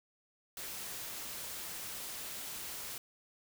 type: noise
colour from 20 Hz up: white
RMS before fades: -43 dBFS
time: 0.57-2.98 s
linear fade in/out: 2 ms
effects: none